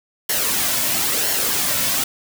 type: noise with flanger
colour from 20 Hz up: white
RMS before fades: -20 dBFS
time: 0.29-2.04 s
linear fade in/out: 5 ms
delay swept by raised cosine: 0.81 to 2.51 ms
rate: 0.99 Hz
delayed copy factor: -0.5
effects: none